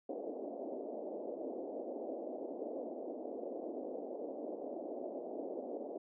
white band-pass noise, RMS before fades -43 dBFS, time 0.09-5.98 s, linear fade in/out 5 ms, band 250 to 660 Hz, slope 48 dB/octave, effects none

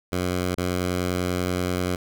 10% pulse tone with dropouts, 90.3 Hz, F#2, 42 cents flat, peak -15 dBFS, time 0.12-1.96 s, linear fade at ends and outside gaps 5 ms, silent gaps 0.55-0.577 s, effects none

